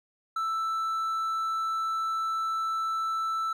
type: tone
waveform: triangle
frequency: 1323 Hz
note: E6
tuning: 6 cents sharp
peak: -25 dBFS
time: 0.36-3.53 s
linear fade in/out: 5 ms
effects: none